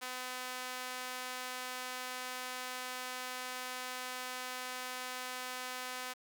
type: tone with high-pass filter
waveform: sawtooth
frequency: 253.1 Hz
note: B3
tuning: 43 cents sharp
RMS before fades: -42 dBFS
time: 0.01-6.14 s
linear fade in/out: 20 ms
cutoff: 960 Hz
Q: 0.66
effects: none